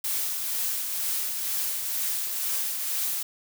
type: noise with tremolo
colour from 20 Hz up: blue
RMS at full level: -27 dBFS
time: 0.04-3.23 s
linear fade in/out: 5 ms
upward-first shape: triangle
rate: 2.1 Hz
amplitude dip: 40%
effects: none